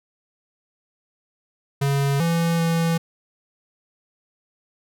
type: tone with pitch steps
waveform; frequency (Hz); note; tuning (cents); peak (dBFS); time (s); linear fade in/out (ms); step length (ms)
square; 139.6 / 167.5 / 166.1; C#3 / E3 / E3; +13 / +28 / +13; -19; 1.81-2.98; 10; 390
effects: none